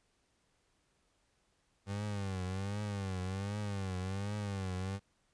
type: tone with vibrato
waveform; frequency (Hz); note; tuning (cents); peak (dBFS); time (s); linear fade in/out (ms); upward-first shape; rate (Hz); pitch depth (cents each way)
30% pulse; 98; G2; 0; -33; 1.86-5; 50; triangle; 1.3; 130
effects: pink hiss -75 dBFS RMS until 5.33 s + resampled to 22050 Hz